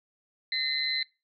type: tone cluster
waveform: sine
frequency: 1831 / 2053 / 3970 / 4113 Hz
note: A#6 / C7 / B7 / C8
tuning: -32 / -33 / +8 / -30 cents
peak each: -38 / -32 / -32 / -31 dBFS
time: 0.52-1.03 s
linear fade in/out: 2 ms
effects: noise-tail reverb RT60 0.3 s tail -24 dB re dry